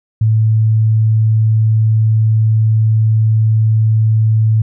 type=tone; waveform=sine; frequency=110 Hz; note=A2; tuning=in tune; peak=-8 dBFS; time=0.21-4.62 s; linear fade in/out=5 ms; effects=none